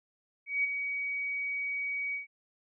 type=tone with ADSR envelope; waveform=sine; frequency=2260 Hz; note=C#7; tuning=33 cents sharp; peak=-24 dBFS; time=0.46-2.27 s; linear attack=180 ms; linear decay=17 ms; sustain=-7 dB; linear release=130 ms; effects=none